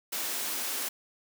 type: high-pass noise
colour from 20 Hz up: white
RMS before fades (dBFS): -33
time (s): 0.12-0.89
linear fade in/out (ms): 10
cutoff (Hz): 210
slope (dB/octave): 48
effects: none